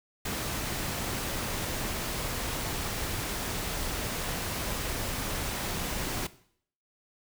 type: noise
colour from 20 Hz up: pink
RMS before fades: -33 dBFS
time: 0.25-6.27 s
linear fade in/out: 5 ms
effects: noise-tail reverb RT60 0.6 s tail -17 dB re dry